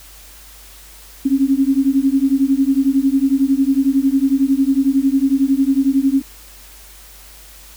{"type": "beating tone pair", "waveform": "sine", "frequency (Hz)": [266.2, 277.2], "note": ["C4", "C#4"], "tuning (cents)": [30, 0], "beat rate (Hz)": 11, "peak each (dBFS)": -15, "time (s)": [1.25, 6.22], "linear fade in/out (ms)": 10, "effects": ["added 50 Hz sine -43 dBFS peak until 7.76 s", "white hiss -42 dBFS RMS until 7.76 s"]}